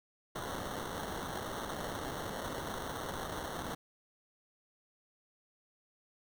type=noise with sample-and-hold; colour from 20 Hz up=blue; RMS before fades=-40 dBFS; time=0.35-3.75 s; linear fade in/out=10 ms; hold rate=2450 Hz; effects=none